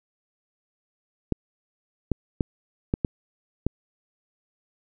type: clicks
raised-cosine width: 3 ms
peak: -9 dBFS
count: 6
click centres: 1.323 / 2.117 / 2.408 / 2.939 / 3.048 / 3.666 s
effects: none